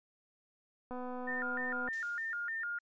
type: click train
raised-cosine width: 1 ms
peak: -30 dBFS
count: 245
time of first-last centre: 0.91-1.886 s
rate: 250 Hz
type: tone with vibrato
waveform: sine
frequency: 1600 Hz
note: G6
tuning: 35 cents sharp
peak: -35 dBFS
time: 1.27-2.79 s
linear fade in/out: 10 ms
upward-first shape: square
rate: 3.3 Hz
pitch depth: 210 cents each way
type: noise with exponential decay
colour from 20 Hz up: blue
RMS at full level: -48 dBFS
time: 1.93-2.81 s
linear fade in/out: 1 ms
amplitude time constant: 190 ms
effects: resampled to 16000 Hz